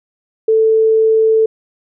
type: tone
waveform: sine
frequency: 442.2 Hz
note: A4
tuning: 9 cents sharp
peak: -8 dBFS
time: 0.48-1.46 s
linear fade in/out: 5 ms
effects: none